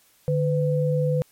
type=tone pair together; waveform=sine; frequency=149.54 / 503 Hz; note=D3 / B4; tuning=+32 / +32 cents; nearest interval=octave + major sixth; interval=2100 cents; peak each=-21 / -23 dBFS; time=0.28-1.22 s; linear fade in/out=0 ms; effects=white hiss -59 dBFS RMS until 1.31 s + MP3 64 kbps